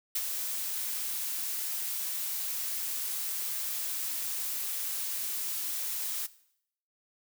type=noise with ADSR envelope; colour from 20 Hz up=blue; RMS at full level=-29 dBFS; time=0.15-6.27 s; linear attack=8 ms; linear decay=43 ms; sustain=-5 dB; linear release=15 ms; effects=noise-tail reverb RT60 0.7 s tail -18 dB re dry